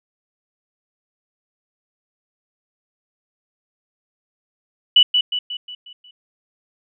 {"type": "tone with echo", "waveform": "sine", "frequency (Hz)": 2960, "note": "F#7", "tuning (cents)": 0, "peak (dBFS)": -7, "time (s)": [4.96, 5.03], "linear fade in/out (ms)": 5, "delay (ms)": 180, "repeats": 6, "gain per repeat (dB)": -6, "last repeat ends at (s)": 6.11, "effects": []}